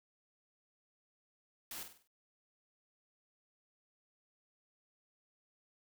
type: noise with echo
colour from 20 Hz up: white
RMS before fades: -45 dBFS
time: 1.71-1.83 s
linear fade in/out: 2 ms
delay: 49 ms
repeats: 5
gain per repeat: -7 dB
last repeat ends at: 2.075 s
effects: none